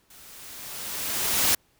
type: noise with level ramp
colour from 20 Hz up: white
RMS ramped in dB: -50 to -20 dBFS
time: 0.1-1.55 s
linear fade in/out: 5 ms
effects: pink hiss -65 dBFS RMS until 1.79 s